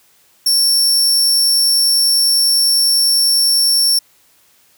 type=tone; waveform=sawtooth; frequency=5450 Hz; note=F8; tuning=43 cents flat; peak=-8 dBFS; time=0.46-3.99 s; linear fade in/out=5 ms; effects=white hiss -53 dBFS RMS until 4.77 s + high-pass 60 Hz 12 dB/octave